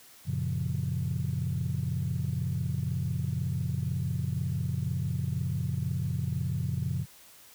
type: chord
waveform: sine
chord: Gb major seventh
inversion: none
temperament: equal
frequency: 92.5 / 116.54 / 138.59 / 174.61 Hz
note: Gb2 / Bb2 / Db3 / F3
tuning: 0 / 0 / 0 / 0 cents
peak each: -33 / -33 / -31 / -35 dBFS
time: 0.25-7.06 s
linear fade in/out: 50 ms
effects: tanh soft clip ceiling -20 dBFS + white hiss -54 dBFS RMS until 7.54 s